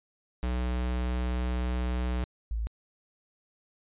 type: tone pair in turn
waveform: square / sine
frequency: 61.74 / 55.21 Hz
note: B1 / A1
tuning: 0 / +7 cents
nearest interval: major second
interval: 193 cents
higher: first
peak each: -28 dBFS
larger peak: neither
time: 0.43-2.24 / 2.51-2.67 s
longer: first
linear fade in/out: 0 ms
effects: resampled to 8000 Hz